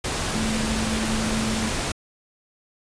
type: tone in noise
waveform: sine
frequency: 220 Hz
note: A3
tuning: in tune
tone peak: -25 dBFS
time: 0.35-1.69 s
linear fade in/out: 5 ms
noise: pink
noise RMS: -26 dBFS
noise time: 0.04-1.92 s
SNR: -2 dB
effects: resampled to 22050 Hz